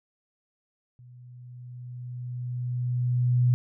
sine tone with level ramp, 123.47 Hz, B2, in tune, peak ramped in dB -47 to -17 dBFS, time 0.99-3.54 s, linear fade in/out 0 ms, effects none

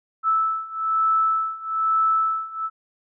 sine beating tone pair, 1312 / 1313.1 Hz, E6 / E6, -9 / -7 cents, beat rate 1.1 Hz, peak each -23 / -21 dBFS, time 0.23-2.7 s, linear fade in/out 50 ms, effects none

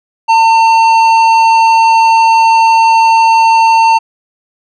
triangle tone with tanh clipping, 903 Hz, A5, 45 cents sharp, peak -6 dBFS, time 0.28-3.99 s, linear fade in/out 20 ms, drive 15 dB, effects none

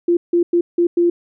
sine tone bursts at uneven times, 345.7 Hz, F4, 18 cents flat, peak -11 dBFS, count 5, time 0.08-0.17 / 0.33-0.43 / 0.53-0.61 / 0.78-0.87 / 0.97-1.1 s, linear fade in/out 5 ms, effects none

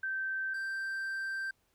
sine / triangle tone pair in turn, 1554 / 1567.5 Hz, G6 / G6, -16 / -1 cents, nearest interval unison, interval 15 cents, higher second, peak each -32 / -32 dBFS, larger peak neither, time 0.03-0.54 / 0.54-1.51 s, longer second, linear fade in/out 5 ms, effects pink hiss -74 dBFS RMS until 1.74 s

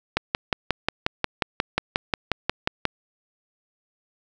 click train, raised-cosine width 0.3 ms, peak -4 dBFS, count 16, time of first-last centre 0.17-2.853 s, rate 5.59 Hz, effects none

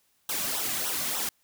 white noise with flanger, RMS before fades -30 dBFS, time 0.29-1.29 s, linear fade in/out 2 ms, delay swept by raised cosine 0.42 to 2.32 ms, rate 3.4 Hz, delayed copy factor -0.8, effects white hiss -69 dBFS RMS until 1.43 s

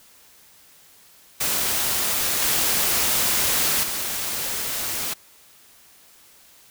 white noise with level steps, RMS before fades -23 / -21 / -27 dBFS, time 1.4-5.14 s, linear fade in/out 10 ms, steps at 2.42 / 3.83 s, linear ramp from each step 5 ms, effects white hiss -52 dBFS RMS until 6.7 s

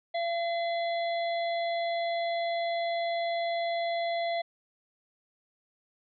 harmonic tone, 680 Hz, F5, 46 cents flat, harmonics 1 / 3 / 5 / 6, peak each -28 / -38 / -42 / -44 dBFS, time 0.14-4.42 s, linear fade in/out 10 ms, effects none

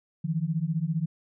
sine beating tone pair, 154.2 / 169.2 Hz, D#3 / E3, -15 / +45 cents, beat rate 15 Hz, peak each -28 / -28 dBFS, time 0.24-1.06 s, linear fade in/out 10 ms, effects none

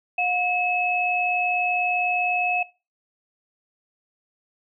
sine tone pair together, 719.5 / 2584 Hz, F#5 / E7, -49 / -35 cents, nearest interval octave + minor seventh, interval 2214 cents, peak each -24 / -22 dBFS, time 0.18-2.63 s, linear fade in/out 5 ms, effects noise-tail reverb RT60 0.3 s tail -21 dB re dry

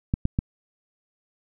clicks, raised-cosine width 5 ms, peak -9 dBFS, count 3, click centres 0.139 / 0.254 / 0.389 s, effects none

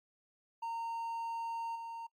triangle tone with level steps, 920 Hz, A#5, 23 cents flat, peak -34 / -39 dBFS, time 0.62-2.07 s, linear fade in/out 10 ms, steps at 1.75 s, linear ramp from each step 10 ms, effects noise-tail reverb RT60 0.1 s tail -24 dB re dry + MP3 64 kbps

